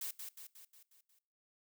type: noise with echo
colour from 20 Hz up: blue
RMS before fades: -41 dBFS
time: 0.01-0.11 s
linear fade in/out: 5 ms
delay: 180 ms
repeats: 6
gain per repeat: -5 dB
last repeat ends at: 1.19 s
effects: noise-tail reverb RT60 0.5 s tail -21 dB re dry